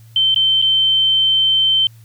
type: tone with dropouts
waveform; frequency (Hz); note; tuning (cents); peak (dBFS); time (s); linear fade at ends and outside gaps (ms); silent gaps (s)
sine; 3100; G7; -20; -11; 0.16-1.87; 2; 0.345-0.36 / 0.617-0.623
effects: added 113 Hz sine -40 dBFS peak until 2.04 s + white hiss -54 dBFS RMS until 2.04 s